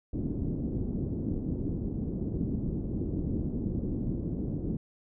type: low-pass noise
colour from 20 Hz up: white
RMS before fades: -32 dBFS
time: 0.13-4.77 s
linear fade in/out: 5 ms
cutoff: 300 Hz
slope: 24 dB/octave
effects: none